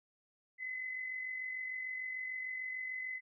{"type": "tone with amplitude modulation", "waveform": "sine", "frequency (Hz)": 2029, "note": "B6", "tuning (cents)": 46, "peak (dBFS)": -36, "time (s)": [0.58, 3.21], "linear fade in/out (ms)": 50, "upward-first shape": "sine", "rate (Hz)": 46.7, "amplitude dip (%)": 45, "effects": []}